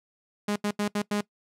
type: tone bursts at uneven times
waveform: sawtooth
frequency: 206.6 Hz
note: G#3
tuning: 9 cents flat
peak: -21 dBFS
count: 5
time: 0.48-0.56 / 0.64-0.71 / 0.79-0.88 / 0.95-1.02 / 1.11-1.21 s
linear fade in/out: 5 ms
effects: noise-tail reverb RT60 0.1 s tail -20 dB re dry + low-pass 11000 Hz 12 dB/octave